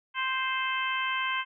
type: harmonic tone with a mistuned harmonic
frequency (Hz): 523.3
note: C5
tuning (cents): 0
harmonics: 2 / 3 / 4 / 5 / 6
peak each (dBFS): -31 / -33 / -34 / -35 / -36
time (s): 0.14-1.45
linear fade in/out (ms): 50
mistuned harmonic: 6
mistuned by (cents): -19
effects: none